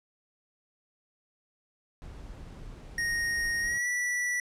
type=noise; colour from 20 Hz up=brown; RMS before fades=-44 dBFS; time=2.02-3.78 s; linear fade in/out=0 ms
type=tone with pitch glide; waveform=square; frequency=1864.7 to 1957.4 Hz; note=A#6 to B6; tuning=0 to -16 cents; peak=-28 dBFS; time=2.98-4.4 s; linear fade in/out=2 ms; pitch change=+84 cents; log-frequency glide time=3.61-3.87 s
effects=low-pass 10000 Hz 12 dB/octave